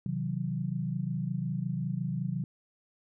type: chord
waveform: sine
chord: C diminished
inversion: none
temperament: equal with one note detuned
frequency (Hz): 130.81 / 159.48 / 185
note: C3 / Eb3 / Gb3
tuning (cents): 0 / +43 / 0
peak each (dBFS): -34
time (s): 0.06-2.44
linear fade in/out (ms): 2
effects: none